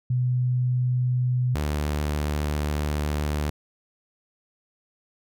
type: tone pair in turn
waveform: sine / sawtooth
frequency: 125.1 / 74.38 Hz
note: B2 / D2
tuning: +23 / +23 cents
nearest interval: major sixth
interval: 900 cents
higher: first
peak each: -20 dBFS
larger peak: neither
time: 0.1-1.55 / 1.55-3.5 s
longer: second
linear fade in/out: 5 ms
effects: none